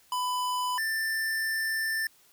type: tone pair in turn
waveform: square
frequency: 998 / 1778.2 Hz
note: B5 / A6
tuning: +18 / +18 cents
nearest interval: minor seventh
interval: 1000 cents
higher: second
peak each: -28 dBFS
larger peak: neither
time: 0.12-0.78 / 0.78-2.07 s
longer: second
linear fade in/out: 2 ms
effects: white hiss -61 dBFS RMS until 2.32 s